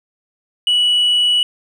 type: tone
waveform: sine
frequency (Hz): 2942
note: F#7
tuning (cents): -11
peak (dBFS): -9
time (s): 0.67-1.43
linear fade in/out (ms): 2
effects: tanh soft clip ceiling -10 dBFS + 8-bit